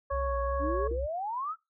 harmonic tone, 554.4 Hz, C#5, in tune, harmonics 1 / 2 / 3, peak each -31 / -33 / -45 dBFS, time 0.1-0.88 s, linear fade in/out 10 ms
sine tone with vibrato, 62.3 Hz, B1, 16 cents sharp, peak -32 dBFS, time 0.11-1.07 s, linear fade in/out 20 ms, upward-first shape sine, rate 2.6 Hz, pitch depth 82 cents each way
sine exponential sweep, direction up, 272.5 to 1365 Hz, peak -31 dBFS, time 0.59-1.56 s, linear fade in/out 50 ms
sine tone with exponential decay, 343.2 Hz, F4, 30 cents flat, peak -32 dBFS, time 0.91-1.03 s, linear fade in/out 2 ms, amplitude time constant 24 ms
effects noise-tail reverb RT60 0.2 s tail -21 dB re dry

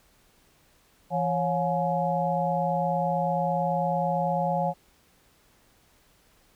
sine tone cluster, 168.5 / 550 / 715 / 844 Hz, E3 / C#5 / F5 / G#5, +38 / -14 / +41 / +28 cents, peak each -29 / -29 / -28 / -29 dBFS, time 1.1-4.74 s, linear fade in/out 50 ms, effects pink hiss -62 dBFS RMS until 6.55 s

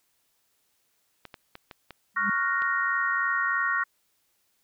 clicks, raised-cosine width 0.3 ms, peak -25 dBFS, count 6, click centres 1.253 / 1.342 / 1.554 / 1.712 / 1.907 / 2.621 s
sine tone with exponential growth, 201.4 Hz, G3, 47 cents sharp, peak -26 dBFS, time 2.14-2.3 s, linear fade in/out 5 ms, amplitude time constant 34 ms
sine chord, Gb major seventh, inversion second, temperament equal, 1108.7 / 1396.9 / 1480 / 1864.7 Hz, Db6 / F6 / Gb6 / Bb6, 0 / 0 / 0 / 0 cents, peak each -29 / -29 / -32 / -27 dBFS, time 2.16-3.84 s, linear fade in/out 10 ms
effects white hiss -71 dBFS RMS until 4.63 s

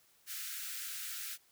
white high-pass noise, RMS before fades -42 dBFS, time 0.26-1.38 s, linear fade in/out 50 ms, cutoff 1300 Hz, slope 96 dB/octave, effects white hiss -68 dBFS RMS until 1.51 s

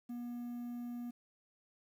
triangle tone with quantisation, 240.8 Hz, B3, 44 cents flat, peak -38 dBFS, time 0.09-1.11 s, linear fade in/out 10 ms, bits 11, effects none

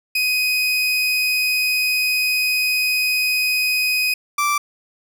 30% pulse tone pair in turn, 2505 / 1169.3 Hz, D#7 / D6, +11 / -8 cents, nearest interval octave + minor second, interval 1319 cents, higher first, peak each -14 dBFS, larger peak neither, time 0.15-4.14 / 4.38-4.58 s, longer first, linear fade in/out 5 ms, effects none

